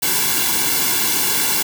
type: noise with comb filter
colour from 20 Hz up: white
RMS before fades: -18 dBFS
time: 0.02-1.63 s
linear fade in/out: 10 ms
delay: 1.6 ms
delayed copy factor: -0.95
effects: none